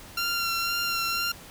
15% pulse tone with vibrato, 1377 Hz, F6, 25 cents flat, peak -19 dBFS, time 0.17-1.32 s, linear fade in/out 5 ms, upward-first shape sine, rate 2 Hz, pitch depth 19 cents each way, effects pink hiss -46 dBFS RMS until 1.5 s

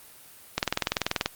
click train, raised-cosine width 0.2 ms, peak -6 dBFS, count 15, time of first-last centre 0.58-1.26 s, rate 20.6 Hz, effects white hiss -50 dBFS RMS until 1.35 s + Opus 32 kbps

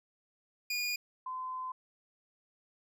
25% pulse / sine tone pair in turn, 2440 / 1025.9 Hz, D#7 / C6, -34 / -34 cents, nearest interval octave + minor third, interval 1500 cents, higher first, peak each -28 / -36 dBFS, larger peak first, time 0.7-0.96 / 1.26-1.72 s, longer second, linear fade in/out 5 ms, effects none

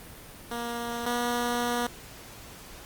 10% pulse tone pair in turn, 236.1 / 240.8 Hz, A#3 / B3, +22 / -44 cents, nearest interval unison, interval 34 cents, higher second, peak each -23 / -18 dBFS, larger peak second, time 0.51-1.06 / 1.06-1.87 s, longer second, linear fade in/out 5 ms, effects pink hiss -46 dBFS RMS until 2.85 s + Opus 32 kbps

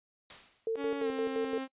white noise with exponential decay, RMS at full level -44 dBFS, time 0.3-0.81 s, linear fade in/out 2 ms, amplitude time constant 110 ms
sine tone with tremolo, 450 Hz, A4, 39 cents sharp, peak -28 dBFS, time 0.67-1.58 s, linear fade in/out 2 ms, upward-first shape square, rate 5.8 Hz, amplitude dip 65%
sawtooth tone with pitch glide, 280.4 to 265.3 Hz, C#4 to C4, +20 to +24 cents, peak -31 dBFS, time 0.76-1.68 s, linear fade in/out 50 ms, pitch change -96 cents, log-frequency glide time 1-1.08 s
effects noise-tail reverb RT60 0.1 s tail -22 dB re dry + resampled to 8000 Hz

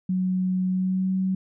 sine tone with pitch glide, 185 to 188.45 Hz, F#3 to F#3, 0 to +32 cents, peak -21 dBFS, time 0.09-1.35 s, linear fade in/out 5 ms, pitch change +32 cents, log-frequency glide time 0.68-1.12 s, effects none

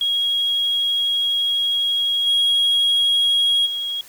sine tone with level steps, 3296 Hz, G#7, 14 cents flat, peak -16 / -12 / -22 dBFS, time 0.01-4.01 s, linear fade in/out 2 ms, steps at 2.26 / 3.65 s, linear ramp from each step 20 ms, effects tanh soft clip ceiling -13 dBFS + white hiss -45 dBFS RMS until 4.08 s

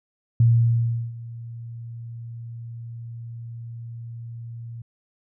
sine tone with ADSR envelope, 116.54 Hz, A#2, in tune, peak -12 dBFS, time 0.4-4.82 s, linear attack 3 ms, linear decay 720 ms, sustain -21 dB, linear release 5 ms, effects none

